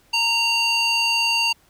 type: tone with band-pass filter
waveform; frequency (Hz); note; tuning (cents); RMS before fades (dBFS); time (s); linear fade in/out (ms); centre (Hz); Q
square; 924; A#5; -16; -20; 0.13-1.53; 10; 3700; 3.9
effects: pink hiss -58 dBFS RMS until 1.69 s